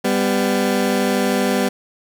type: tone pair together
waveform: 20% pulse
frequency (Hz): 197.69 / 250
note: G3 / B3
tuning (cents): +15 / +21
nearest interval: major third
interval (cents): 406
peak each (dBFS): -14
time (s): 0.04-1.69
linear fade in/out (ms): 10
effects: none